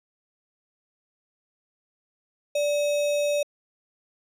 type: tone with sample-and-hold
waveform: sine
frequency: 584 Hz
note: D5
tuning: 10 cents flat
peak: -21 dBFS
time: 2.55-3.43 s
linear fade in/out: 5 ms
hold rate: 3150 Hz
effects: low-pass 11000 Hz 12 dB/octave